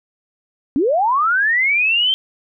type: linear sweep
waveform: sine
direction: up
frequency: 246.9 to 3165 Hz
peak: -13 dBFS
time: 0.76-2.14 s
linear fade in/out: 0 ms
effects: none